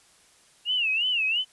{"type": "tone with vibrato", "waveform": "sine", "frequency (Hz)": 2774, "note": "F7", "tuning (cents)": -12, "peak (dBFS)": -22, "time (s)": [0.65, 1.45], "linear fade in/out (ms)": 50, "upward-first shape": "sine", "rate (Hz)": 2.9, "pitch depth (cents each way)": 160, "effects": ["white hiss -58 dBFS RMS until 1.52 s", "resampled to 24000 Hz"]}